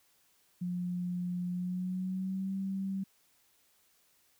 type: tone with pitch glide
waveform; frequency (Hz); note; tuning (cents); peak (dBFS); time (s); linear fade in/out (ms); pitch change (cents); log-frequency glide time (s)
sine; 178.1 to 193.1; F3 to G3; +34 to -26; -32; 0.61-3.04; 10; +140; 1.5-2.54
effects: white hiss -69 dBFS RMS until 4.39 s